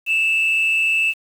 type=tone pair together; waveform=sine; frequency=2637 / 2797 Hz; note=E7 / F7; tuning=0 / +2 cents; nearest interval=minor second; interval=102 cents; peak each=-14 / -23 dBFS; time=0.06-1.14 s; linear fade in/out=50 ms; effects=tanh soft clip ceiling -12 dBFS + 7-bit